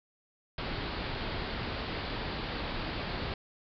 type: low-pass noise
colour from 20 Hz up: pink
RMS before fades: -36 dBFS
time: 0.58-3.34 s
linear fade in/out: 2 ms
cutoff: 4800 Hz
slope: 96 dB/octave
effects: none